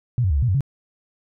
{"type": "tone with pitch steps", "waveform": "sine", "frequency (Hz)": [122.3, 93.6, 73.5, 69, 122.2, 93.5, 138.2], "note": ["B2", "F#2", "D2", "C#2", "B2", "F#2", "C#3"], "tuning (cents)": [-16, 20, 2, -7, -18, 19, -5], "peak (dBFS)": -16, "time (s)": [0.18, 0.607], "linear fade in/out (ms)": 0, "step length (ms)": 61, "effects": []}